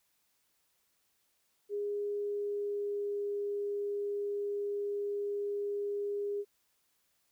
sine tone with pitch glide, 410 to 407.2 Hz, G#4 to G#4, -22 to -34 cents, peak -32 dBFS, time 1.69-6.45 s, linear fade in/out 50 ms, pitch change -12 cents, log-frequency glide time 2.18-3.23 s, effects white hiss -75 dBFS RMS until 7.31 s

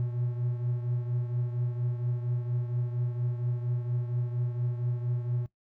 triangle beating tone pair, 120.7 / 125 Hz, B2 / B2, -39 / +21 cents, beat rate 4.3 Hz, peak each -27 / -34 dBFS, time 0-5.46 s, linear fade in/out 0 ms, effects noise-tail reverb RT60 0.1 s tail -17 dB re dry

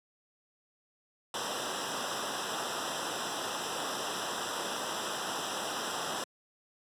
pink noise with comb filter, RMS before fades -35 dBFS, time 1.34-6.24 s, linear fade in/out 2 ms, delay 0.45 ms, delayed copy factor -0.95, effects high-pass 150 Hz 12 dB/octave + low-pass 9000 Hz 12 dB/octave

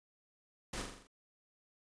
pink noise with echo, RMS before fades -41 dBFS, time 0.73-0.82 s, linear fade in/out 5 ms, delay 42 ms, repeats 6, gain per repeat -4 dB, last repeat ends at 1.072 s, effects resampled to 22050 Hz

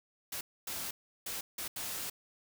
white noise bursts at uneven times, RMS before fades -39 dBFS, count 5, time 0.32-0.41 / 0.67-0.91 / 1.26-1.41 / 1.58-1.68 / 1.76-2.1 s, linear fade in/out 5 ms, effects none

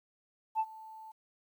sine tone with ADSR envelope, 880 Hz, A5, in tune, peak -24 dBFS, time 0.55-1.12 s, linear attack 45 ms, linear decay 53 ms, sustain -22 dB, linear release 10 ms, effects tanh soft clip ceiling -24 dBFS + 11-bit

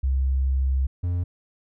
sine / triangle tone pair in turn, 66.3 / 88.09 Hz, C2 / F2, +23 / +15 cents, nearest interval perfect fourth, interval 492 cents, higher second, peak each -19 / -20 dBFS, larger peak first, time 0.03-0.87 / 1.03-1.24 s, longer first, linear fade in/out 10 ms, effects none

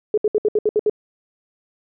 sine tone bursts, 423.8 Hz, G#4, 35 cents sharp, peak -13 dBFS, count 8, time 0.14-0.897 s, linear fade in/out 2 ms, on 36 ms, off 67 ms, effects none

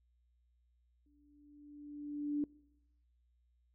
sine tone with exponential growth, 292.6 Hz, D4, 6 cents flat, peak -30 dBFS, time 1.06-2.44 s, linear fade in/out 2 ms, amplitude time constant 300 ms, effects noise-tail reverb RT60 0.9 s tail -24 dB re dry + added 60 Hz sine -70 dBFS peak until 3.74 s

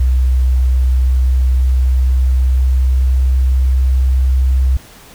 sine tone with pitch glide, 63.8 to 65.07 Hz, C2 to C2, -43 to -9 cents, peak -8 dBFS, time 0-4.77 s, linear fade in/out 5 ms, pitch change +34 cents, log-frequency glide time 0.77-4.42 s, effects tanh soft clip ceiling -4 dBFS + pink hiss -40 dBFS RMS until 5.14 s

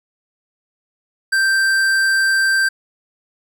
sine tone with tanh clipping, 1568 Hz, G6, in tune, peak -15 dBFS, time 1.32-2.69 s, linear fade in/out 10 ms, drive 15 dB, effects none

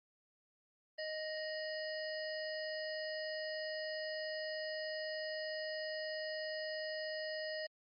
harmonic tone with a mistuned harmonic, 622.3 Hz, D#5, in tune, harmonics 1 / 3 / 5 / 7 / 8, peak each -41 / -45 / -54 / -51 / -48 dBFS, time 0.98-7.67 s, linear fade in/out 10 ms, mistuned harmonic 5, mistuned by -120 cents, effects Opus 32 kbps

